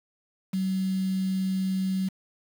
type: tone with quantisation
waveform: sine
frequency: 189.3 Hz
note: F#3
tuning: 40 cents sharp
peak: -24 dBFS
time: 0.53-2.09 s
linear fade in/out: 10 ms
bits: 7
effects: none